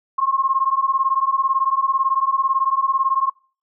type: beating tone pair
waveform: sine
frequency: 1064 / 1082 Hz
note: C6 / C#6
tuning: +29 / -42 cents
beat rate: 18 Hz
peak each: -19 dBFS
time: 0.18-3.3 s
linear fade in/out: 10 ms
effects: noise-tail reverb RT60 0.4 s tail -24 dB re dry